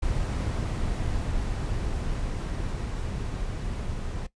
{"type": "noise with level ramp", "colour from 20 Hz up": "brown", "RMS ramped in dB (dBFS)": [-27, -32], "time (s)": [0.02, 4.27], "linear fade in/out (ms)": 10, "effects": ["noise-tail reverb RT60 0.1 s tail -17 dB re dry", "resampled to 22050 Hz"]}